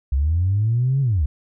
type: linear two-way sweep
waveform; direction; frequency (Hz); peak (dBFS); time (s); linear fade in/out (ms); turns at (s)
sine; up then down; 63.8 to 140.1 to 63.8; -15; 0.12-1.26; 5; 1.01
effects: tanh soft clip ceiling -11 dBFS